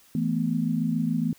sine chord, E suspended fourth, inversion none, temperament equal, 164.81 / 220 / 246.9 Hz, E3 / A3 / B3, 0 / 0 / 0 cents, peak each -27 dBFS, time 0.15-1.33 s, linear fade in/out 2 ms, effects white hiss -57 dBFS RMS until 1.38 s

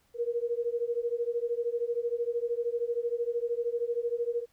sine beating tone pair, 467.2 / 480.2 Hz, A#4 / B4, +4 / -49 cents, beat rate 13 Hz, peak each -31 dBFS, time 0.14-4.46 s, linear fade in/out 50 ms, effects pink hiss -69 dBFS RMS until 4.52 s

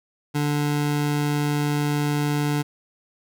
25% pulse tone, 146.83 Hz, D3, in tune, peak -17 dBFS, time 0.34-2.63 s, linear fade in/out 20 ms, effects none

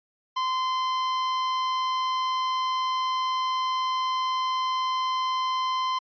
45% pulse tone, 1034 Hz, C6, 21 cents flat, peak -24 dBFS, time 0.36-5.99 s, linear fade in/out 10 ms, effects resampled to 11025 Hz

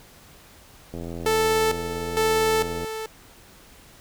click train, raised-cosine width 2 ms, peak -21 dBFS, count 162, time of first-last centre 0.94-2.845 s, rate 84.5 Hz
sawtooth tone with tremolo, 440 Hz, A4, in tune, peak -15 dBFS, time 1.26-3.06 s, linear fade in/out 2 ms, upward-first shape square, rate 1.1 Hz, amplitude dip 70%
effects pink hiss -50 dBFS RMS until 4 s

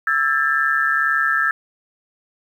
sine tone cluster, 1326 / 1623 / 1765 Hz, E6 / G#6 / A6, +10 / -40 / +5 cents, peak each -20 dBFS, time 0.07-1.51 s, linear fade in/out 2 ms, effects 8-bit

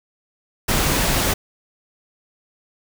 pink noise, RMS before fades -19 dBFS, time 0.68-1.34 s, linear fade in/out 10 ms, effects none

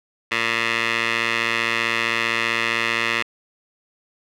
15% pulse tone with band-pass filter, 115.4 Hz, A#2, 17 cents flat, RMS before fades -22 dBFS, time 0.31-3.23 s, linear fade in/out 10 ms, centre 2300 Hz, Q 2.4, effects none

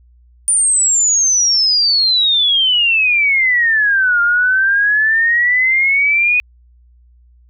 sine exponential two-way sweep, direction down then up, 9360 to 1396.9 to 2494 Hz, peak -10 dBFS, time 0.48-6.4 s, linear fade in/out 0 ms, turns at 4.21 s, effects added 60 Hz sine -45 dBFS peak until 7.49 s

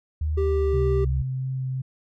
sine tone with pitch glide, 76.8 to 67.64 Hz, D#2 to C#2, -22 to -42 cents, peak -22 dBFS, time 0.21-1.22 s, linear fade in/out 5 ms, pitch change -220 cents, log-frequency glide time 0.4-1.05 s
triangle tone, 392 Hz, G4, in tune, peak -20 dBFS, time 0.37-1.05 s, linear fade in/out 10 ms
sine tone with vibrato, 130.81 Hz, C3, in tune, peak -25 dBFS, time 0.73-1.82 s, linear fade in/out 10 ms, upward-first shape sine, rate 2.9 Hz, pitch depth 9 cents each way
effects none

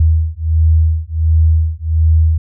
sine beating tone pair, 79.3 / 80.7 Hz, D#2 / E2, +33 / -36 cents, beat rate 1.4 Hz, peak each -12 dBFS, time 0-2.38 s, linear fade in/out 5 ms, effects none

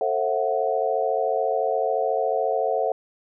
sine chord, F# half-diminished seventh, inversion first, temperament just, 444 / 532.8 / 666 / 740 Hz, A4 / C5 / E5 / F#5, +16 / +31 / +18 / 0 cents, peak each -26 dBFS, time 0.01-2.92 s, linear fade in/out 2 ms, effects none

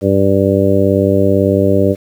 harmonic tone, 98 Hz, G2, in tune, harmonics 1 / 2 / 3 / 4 / 5 / 6, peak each -16 / -16 / -16 / -16 / -16 / -16 dBFS, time 0.01-1.96 s, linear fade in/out 50 ms, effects 7-bit

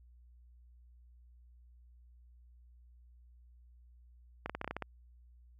clicks, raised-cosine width 0.5 ms, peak -22 dBFS, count 9, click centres 4.46 / 4.496 / 4.55 / 4.614 / 4.645 / 4.677 / 4.71 / 4.766 / 4.823 s, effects added 60 Hz sine -57 dBFS peak until 5.59 s

